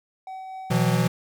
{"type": "tone with tremolo", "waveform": "triangle", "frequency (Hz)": 758, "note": "F#5", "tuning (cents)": 42, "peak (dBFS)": -31, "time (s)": [0.27, 0.95], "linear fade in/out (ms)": 2, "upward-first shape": "triangle", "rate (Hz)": 4.1, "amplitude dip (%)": 25}
{"type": "chord", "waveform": "square", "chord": "B suspended fourth", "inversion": "none", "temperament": "equal with one note detuned", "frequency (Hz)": [123.47, 164.81, 181.29], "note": ["B2", "E3", "F#3"], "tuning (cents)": [0, 0, -35], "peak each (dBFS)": [-24, -24, -25], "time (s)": [0.7, 1.08], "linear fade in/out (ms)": 10}
{"effects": []}